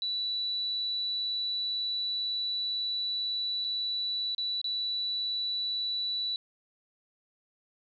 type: tone with dropouts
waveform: sine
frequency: 3951 Hz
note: B7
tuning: in tune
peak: -29 dBFS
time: 0.02-6.36 s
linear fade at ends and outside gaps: 1 ms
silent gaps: 3.643-3.647 / 4.348-4.381 / 4.615-4.643 s
effects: none